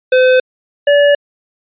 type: tone pair in turn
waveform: square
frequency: 511 / 576.2 Hz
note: C5 / D5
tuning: -41 / -33 cents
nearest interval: major second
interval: 208 cents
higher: second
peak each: -7 dBFS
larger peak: neither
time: 0.12-0.4 / 0.87-1.15 s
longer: neither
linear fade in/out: 5 ms
effects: resampled to 8000 Hz